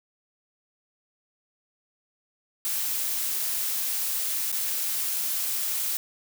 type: noise with dropouts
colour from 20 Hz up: blue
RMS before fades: -28 dBFS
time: 2.65-5.97 s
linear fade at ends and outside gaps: 0 ms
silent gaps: 4.517-4.526 s
effects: none